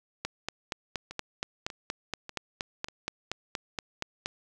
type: two click trains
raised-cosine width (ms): 0.2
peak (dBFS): -14 / -23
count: 18 / 4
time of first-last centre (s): 0.25-4.259 / 1.11-2.885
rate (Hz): 4.24 / 1.69
effects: none